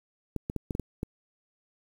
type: clicks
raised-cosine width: 3 ms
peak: -18 dBFS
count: 7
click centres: 0.363 / 0.499 / 0.563 / 0.708 / 0.751 / 0.797 / 1.031 s
effects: 8-bit